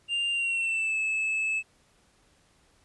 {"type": "tone with pitch glide", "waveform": "triangle", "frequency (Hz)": [2794, 2607], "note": ["F7", "E7"], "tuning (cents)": [0, -20], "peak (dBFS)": -24, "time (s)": [0.08, 1.63], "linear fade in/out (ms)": 50, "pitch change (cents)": -120, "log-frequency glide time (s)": [0.31, 0.98], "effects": ["pink hiss -64 dBFS RMS until 2.84 s", "resampled to 24000 Hz"]}